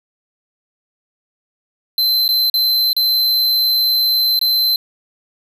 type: tone with dropouts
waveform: square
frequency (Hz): 4082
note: C8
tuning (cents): -44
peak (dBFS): -13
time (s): 1.98-4.76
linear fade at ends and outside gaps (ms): 2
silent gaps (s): 2.28-2.289 / 2.499-2.54 / 2.931-2.965 / 4.392-4.413
effects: none